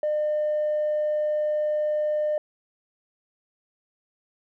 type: tone with tanh clipping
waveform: triangle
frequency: 604 Hz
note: D5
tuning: 48 cents sharp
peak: -22 dBFS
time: 0.03-2.38 s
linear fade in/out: 2 ms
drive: 5 dB
effects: none